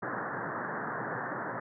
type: band-pass noise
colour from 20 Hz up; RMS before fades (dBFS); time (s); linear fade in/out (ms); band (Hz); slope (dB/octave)
white; -36; 0.02-1.6; 10; 110 to 1800; 96
effects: none